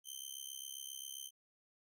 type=tone with amplitude modulation; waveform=15% pulse; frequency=3105 Hz; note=G7; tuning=17 cents flat; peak=-34 dBFS; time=0.04-1.31 s; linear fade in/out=50 ms; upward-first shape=sine; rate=67.5 Hz; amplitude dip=90%; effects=none